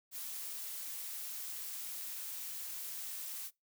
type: noise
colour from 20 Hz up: blue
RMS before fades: -43 dBFS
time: 0.11-3.51 s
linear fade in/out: 50 ms
effects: noise-tail reverb RT60 0.2 s tail -23 dB re dry